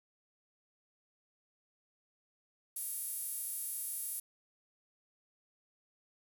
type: tone with high-pass filter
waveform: sawtooth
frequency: 466.2 Hz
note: A#4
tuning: in tune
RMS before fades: -40 dBFS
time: 2.76-4.2 s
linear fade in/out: 5 ms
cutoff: 11000 Hz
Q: 3.6
effects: none